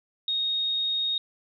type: tone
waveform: sine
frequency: 3729 Hz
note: A#7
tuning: in tune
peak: -24 dBFS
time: 0.28-1.18 s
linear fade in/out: 2 ms
effects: none